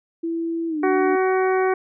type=tone with pitch glide; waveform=sine; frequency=331.9 to 297.4 Hz; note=E4 to D4; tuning=+12 to +22 cents; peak=-22 dBFS; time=0.23-1.16 s; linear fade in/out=10 ms; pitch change=-190 cents; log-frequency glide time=0.68-0.8 s
type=harmonic tone; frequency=375.5 Hz; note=F#4; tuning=26 cents sharp; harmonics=1 / 2 / 3 / 4 / 5 / 6; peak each=-18 / -24 / -28 / -30 / -32 / -34 dBFS; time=0.83-1.74 s; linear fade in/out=5 ms
effects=none